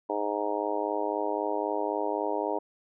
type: harmonic tone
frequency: 103.83 Hz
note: G#2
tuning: in tune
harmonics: 3 / 4 / 5 / 6 / 7 / 8 / 9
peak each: -35 / -33 / -35 / -34 / -37 / -37 / -34 dBFS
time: 0.09-2.59 s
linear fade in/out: 10 ms
effects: none